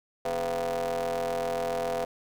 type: ring-modulated tone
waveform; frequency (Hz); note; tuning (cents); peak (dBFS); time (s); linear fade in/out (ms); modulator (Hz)
35% pulse; 87.3; F2; 0; -23; 0.25-2.05; 5; 591
effects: none